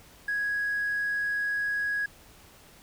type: tone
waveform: triangle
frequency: 1661.2 Hz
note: G#6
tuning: in tune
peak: -23 dBFS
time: 0.28-2.06 s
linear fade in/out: 5 ms
effects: tanh soft clip ceiling -23 dBFS + pink hiss -54 dBFS RMS until 2.82 s